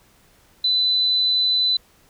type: tone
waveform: sine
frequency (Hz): 4004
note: B7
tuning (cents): +23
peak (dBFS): -16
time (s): 0.64-1.77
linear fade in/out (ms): 5
effects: pink hiss -56 dBFS RMS until 2.09 s